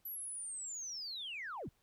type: linear sweep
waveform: sine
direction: down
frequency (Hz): 12000 to 58.8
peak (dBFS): -40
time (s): 0.05-1.69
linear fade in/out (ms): 5
effects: tanh soft clip ceiling -36 dBFS + pink hiss -75 dBFS RMS until 1.82 s